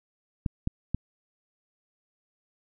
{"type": "clicks", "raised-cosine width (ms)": 5, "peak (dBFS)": -14, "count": 3, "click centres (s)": [0.462, 0.674, 0.946], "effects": []}